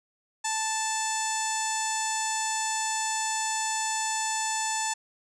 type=tone with low-pass filter; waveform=sawtooth; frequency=880 Hz; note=A5; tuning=in tune; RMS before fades=-29 dBFS; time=0.44-4.94 s; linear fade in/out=10 ms; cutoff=7500 Hz; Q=7.4; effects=none